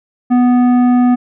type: tone with tanh clipping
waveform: sine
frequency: 246.9 Hz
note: B3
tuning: in tune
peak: -9 dBFS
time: 0.3-1.16 s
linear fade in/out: 20 ms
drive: 11 dB
effects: none